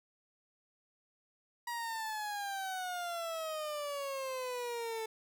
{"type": "exponential sweep", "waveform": "30% pulse", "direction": "down", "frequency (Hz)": [960, 440], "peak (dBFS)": -34, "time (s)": [1.67, 5.06], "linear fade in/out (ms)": 5, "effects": []}